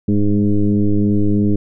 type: tone with frequency modulation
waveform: sine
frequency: 101.5 Hz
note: G#2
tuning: 39 cents flat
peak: -11 dBFS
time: 0.08-1.56 s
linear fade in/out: 5 ms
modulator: 103 Hz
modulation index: 2.4
effects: none